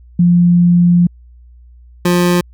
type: tone pair in turn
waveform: sine / 25% pulse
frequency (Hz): 174.61 / 176.43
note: F3 / F3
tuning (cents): 0 / +18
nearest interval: unison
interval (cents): 18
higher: second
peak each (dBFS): -6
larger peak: neither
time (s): 0.19-1.07 / 2.05-2.41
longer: first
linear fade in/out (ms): 5
effects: added 60 Hz sine -38 dBFS peak until 2.53 s